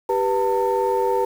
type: tone cluster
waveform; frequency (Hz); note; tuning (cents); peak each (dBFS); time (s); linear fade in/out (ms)
sine; 391.7 / 490.3 / 901; G4 / B4 / A5; -1 / -13 / +41; -21; 0.09-1.25; 5
effects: tanh soft clip ceiling -11 dBFS + 7-bit